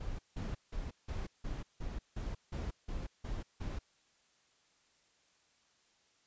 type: noise bursts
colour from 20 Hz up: brown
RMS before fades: -39 dBFS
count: 11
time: 0-3.79 s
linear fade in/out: 10 ms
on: 190 ms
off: 170 ms
effects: white hiss -71 dBFS RMS until 6.26 s + resampled to 16000 Hz